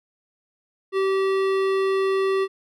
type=tone with hard clipping; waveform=sine; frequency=386 Hz; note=G4; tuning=27 cents flat; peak=-21 dBFS; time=0.92-2.48 s; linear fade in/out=50 ms; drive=15 dB; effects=none